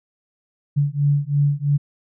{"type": "beating tone pair", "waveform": "sine", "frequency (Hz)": [142.3, 145.3], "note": ["C#3", "D3"], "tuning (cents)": [46, -18], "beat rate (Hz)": 3, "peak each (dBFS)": -19, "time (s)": [0.76, 1.78], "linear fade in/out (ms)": 20, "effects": []}